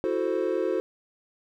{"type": "chord", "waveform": "triangle", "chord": "F# half-diminished seventh", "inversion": "third", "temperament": "equal", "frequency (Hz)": [329.6, 370, 440, 523.3], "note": ["E4", "F#4", "A4", "C5"], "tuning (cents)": [0, 0, 0, 0], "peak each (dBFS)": [-29, -26, -28, -28], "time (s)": [0.04, 0.8], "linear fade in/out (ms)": 0, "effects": []}